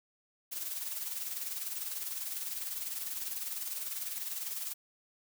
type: noise with tremolo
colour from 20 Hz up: blue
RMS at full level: -36 dBFS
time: 0.51-4.74 s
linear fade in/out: 20 ms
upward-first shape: sine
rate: 20 Hz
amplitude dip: 55%
effects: none